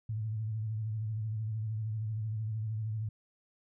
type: tone with vibrato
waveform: sine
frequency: 109.1 Hz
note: A2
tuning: 14 cents flat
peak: -32 dBFS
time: 0.09-3.09 s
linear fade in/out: 5 ms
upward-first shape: sine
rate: 13 Hz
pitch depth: 57 cents each way
effects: none